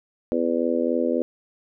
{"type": "harmonic tone", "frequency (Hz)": 83.6, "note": "E2", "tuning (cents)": 25, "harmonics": [3, 4, 5, 6, 7], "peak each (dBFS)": [-25, -26, -29, -25, -29], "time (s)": [0.32, 1.22], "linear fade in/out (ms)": 0, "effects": []}